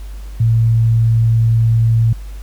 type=tone; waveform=sine; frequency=113.8 Hz; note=A#2; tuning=41 cents flat; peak=-9 dBFS; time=0.4-2.13 s; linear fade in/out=5 ms; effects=added 50 Hz sine -26 dBFS peak until 2.42 s + pink hiss -45 dBFS RMS until 2.42 s